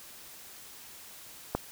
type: click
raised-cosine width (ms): 1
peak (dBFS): -13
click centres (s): 1.55
effects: white hiss -49 dBFS RMS until 1.71 s